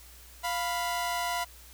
sawtooth tone pair together, 699.3 / 989 Hz, F5 / B5, +2 / +2 cents, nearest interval tritone, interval 600 cents, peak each -28 / -28 dBFS, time 0.43-1.45 s, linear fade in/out 20 ms, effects added 60 Hz sine -52 dBFS peak until 1.73 s + white hiss -53 dBFS RMS until 1.73 s

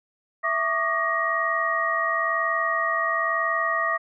sine tone cluster, 662 / 1132 / 1213 / 1884 Hz, E5 / C#6 / D#6 / A#6, +7 / +36 / -44 / +18 cents, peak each -29 / -29 / -26 / -25 dBFS, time 0.43-3.98 s, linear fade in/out 20 ms, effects none

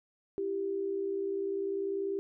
sine tone pair together, 332.3 / 392.6 Hz, E4 / G4, +14 / +3 cents, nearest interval minor third, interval 289 cents, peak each -39 / -31 dBFS, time 0.38-2.19 s, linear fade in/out 0 ms, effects none

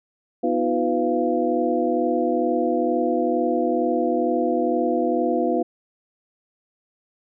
sine tone cluster, 246.2 / 317 / 359.2 / 499.5 / 690 Hz, B3 / D#4 / F4 / B4 / F5, -5 / +32 / +49 / +20 / -21 cents, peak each -25 dBFS, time 0.43-5.63 s, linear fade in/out 10 ms, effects none

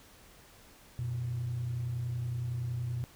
sine tone pair together, 91.4 / 122.12 Hz, F#2 / B2, -21 / -19 cents, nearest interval perfect fourth, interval 502 cents, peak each -40 / -31 dBFS, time 0.99-3.04 s, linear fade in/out 0 ms, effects tanh soft clip ceiling -27 dBFS + pink hiss -57 dBFS RMS until 3.15 s

